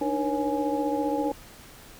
sine tone cluster, 294.9 / 310 / 478.6 / 550 / 835 Hz, D4 / D#4 / A#4 / C#5 / G#5, +7 / -6 / +46 / -14 / +9 cents, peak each -28 / -33 / -32 / -31 / -30 dBFS, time 0.01-1.32 s, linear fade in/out 5 ms, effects pink hiss -48 dBFS RMS until 1.99 s

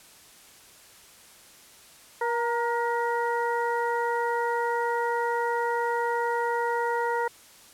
harmonic tone with a mistuned harmonic, 475.4 Hz, A#4, 34 cents sharp, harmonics 1 / 2 / 3 / 4, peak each -28 / -27 / -34 / -35 dBFS, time 2.21-7.28 s, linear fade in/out 5 ms, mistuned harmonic 2, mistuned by -34 cents, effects white hiss -52 dBFS RMS until 7.73 s + low-pass 12000 Hz 12 dB/octave

